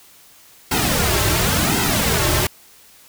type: noise with flanger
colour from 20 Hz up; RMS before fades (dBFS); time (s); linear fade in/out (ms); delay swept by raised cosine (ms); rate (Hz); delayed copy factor
pink; -18; 0.71-2.47; 5; 1.7 to 4.2; 0.93; -0.9
effects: white hiss -48 dBFS RMS until 3.08 s